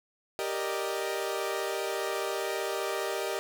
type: chord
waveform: sawtooth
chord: Eb major seventh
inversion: first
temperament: equal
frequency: 392 / 466.2 / 587.3 / 622.3 Hz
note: G4 / Bb4 / D5 / Eb5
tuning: 0 / 0 / 0 / 0 cents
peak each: -30 / -32 / -35 / -32 dBFS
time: 0.39-3.39 s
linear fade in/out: 0 ms
effects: none